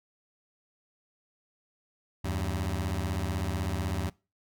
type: beating tone pair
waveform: sawtooth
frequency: 80 / 96 Hz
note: D#2 / G2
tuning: +49 / -36 cents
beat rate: 16 Hz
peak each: -28 dBFS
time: 2.24-4.1 s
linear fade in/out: 10 ms
effects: noise-tail reverb RT60 0.3 s tail -23 dB re dry